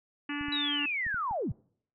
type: harmonic tone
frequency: 290.1 Hz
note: D4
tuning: 21 cents flat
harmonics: 1 / 3 / 4 / 5 / 6 / 7 / 8 / 9 / 10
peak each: -34 / -46 / -44 / -45 / -40 / -44 / -46 / -43 / -45 dBFS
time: 0.29-0.86 s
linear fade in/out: 5 ms
type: clicks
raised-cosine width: 5 ms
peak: -33 dBFS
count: 5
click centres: 0.411 / 0.484 / 1.066 / 1.144 / 1.311 s
type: linear sweep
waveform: sine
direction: down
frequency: 3951 to 69.3 Hz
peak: -29 dBFS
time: 0.52-1.52 s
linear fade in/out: 5 ms
effects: noise-tail reverb RT60 0.6 s tail -26 dB re dry